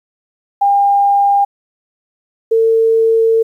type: tone pair in turn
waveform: sine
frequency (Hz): 803 / 450.7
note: G5 / A4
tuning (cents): +41 / +42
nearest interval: minor seventh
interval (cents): 999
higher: first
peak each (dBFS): -8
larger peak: neither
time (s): 0.61-1.45 / 2.51-3.43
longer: second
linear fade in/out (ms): 10
effects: 8-bit